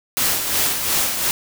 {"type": "noise with tremolo", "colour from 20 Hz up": "white", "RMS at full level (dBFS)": -18, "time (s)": [0.17, 1.31], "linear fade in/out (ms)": 0, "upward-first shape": "sine", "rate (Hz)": 2.8, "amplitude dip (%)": 50, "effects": []}